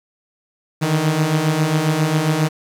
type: beating tone pair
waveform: sawtooth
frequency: 150.5 / 157.9 Hz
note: D3 / D#3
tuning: +43 / +26 cents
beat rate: 7.4 Hz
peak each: -17 / -13 dBFS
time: 0.81-2.49 s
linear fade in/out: 20 ms
effects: low-pass 12000 Hz 12 dB/octave + 7-bit